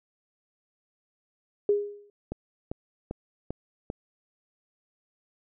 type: tone with exponential decay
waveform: sine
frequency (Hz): 410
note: G#4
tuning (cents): -22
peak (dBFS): -17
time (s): 1.69-2.1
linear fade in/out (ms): 2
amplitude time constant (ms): 88
type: click train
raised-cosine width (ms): 2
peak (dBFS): -19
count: 5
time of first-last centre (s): 2.32-3.901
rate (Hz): 2.53
effects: none